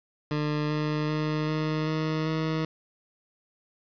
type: tone with pitch steps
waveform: 20% pulse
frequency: 150 / 151.66 / 153.33 / 155.02 / 156.73 / 158.46 Hz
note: D3 / D#3 / D#3 / D#3 / D#3 / D#3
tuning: +37 / -44 / -25 / -6 / +13 / +32 cents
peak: -21 dBFS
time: 0.31-2.65 s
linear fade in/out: 2 ms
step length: 390 ms
effects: resampled to 11025 Hz + 8-bit